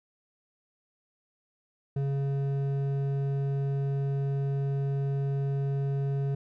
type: tone with hard clipping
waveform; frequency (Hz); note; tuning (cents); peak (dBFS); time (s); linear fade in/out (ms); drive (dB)
sine; 138.59; C#3; 0; -28; 1.96-6.35; 5; 8
effects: none